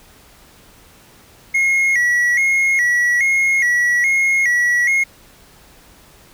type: tone with vibrato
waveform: triangle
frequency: 2042 Hz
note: C7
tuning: 43 cents flat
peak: -11 dBFS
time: 1.54-5.04 s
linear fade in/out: 10 ms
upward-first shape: square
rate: 1.2 Hz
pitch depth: 93 cents each way
effects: pink hiss -47 dBFS RMS until 6.33 s